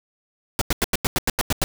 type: noise bursts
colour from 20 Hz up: pink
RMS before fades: -20 dBFS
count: 10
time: 0.59-1.64 s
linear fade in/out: 0 ms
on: 24 ms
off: 90 ms
effects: none